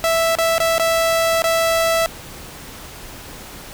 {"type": "tone with dropouts", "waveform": "sawtooth", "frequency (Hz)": 659.3, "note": "E5", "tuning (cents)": 0, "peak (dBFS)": -11, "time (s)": [0.04, 2.06], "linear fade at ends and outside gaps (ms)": 0, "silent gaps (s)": [[0.352, 0.386], [0.581, 0.602], [0.781, 0.797], [1.42, 1.441]], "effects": ["pink hiss -36 dBFS RMS until 3.73 s"]}